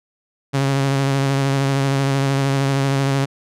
sawtooth tone with vibrato, 137.1 Hz, C#3, 19 cents flat, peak -12 dBFS, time 0.53-3.26 s, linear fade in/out 20 ms, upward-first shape sine, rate 13 Hz, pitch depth 25 cents each way, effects low-pass 9000 Hz 12 dB/octave

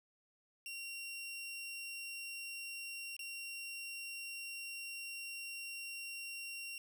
sawtooth tone with dropouts, 2750 Hz, F7, 27 cents flat, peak -40 dBFS, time 0.66-6.78 s, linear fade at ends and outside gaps 1 ms, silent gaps 3.166-3.192 s, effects none

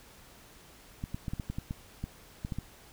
clicks, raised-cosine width 5 ms, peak -22 dBFS, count 12, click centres 1.039 / 1.145 / 1.282 / 1.335 / 1.398 / 1.5 / 1.585 / 1.709 / 2.04 / 2.449 / 2.522 / 2.586 s, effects pink hiss -55 dBFS RMS until 2.92 s

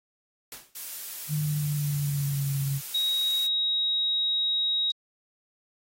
white noise with exponential decay, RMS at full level -37 dBFS, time 0.52-0.79 s, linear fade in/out 2 ms, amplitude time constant 58 ms
blue noise, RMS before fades -37 dBFS, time 0.75-3.47 s, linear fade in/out 5 ms
sine tone with pitch glide, 150.9 to 138.38 Hz, D3 to C#3, +47 to -3 cents, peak -25 dBFS, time 1.28-2.81 s, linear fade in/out 50 ms, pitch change -150 cents, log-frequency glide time 1.4-2.56 s
sine tone, 3800 Hz, A#7, 33 cents sharp, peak -23 dBFS, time 2.94-4.92 s, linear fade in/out 10 ms
effects AAC 48 kbps

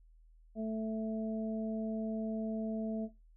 harmonic tone, 220 Hz, A3, in tune, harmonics 1 / 2 / 3, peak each -35 / -43 / -40 dBFS, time 0.55-3.09 s, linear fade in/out 50 ms, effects noise-tail reverb RT60 0.2 s tail -17 dB re dry + added 40 Hz sine -58 dBFS peak until 3.36 s

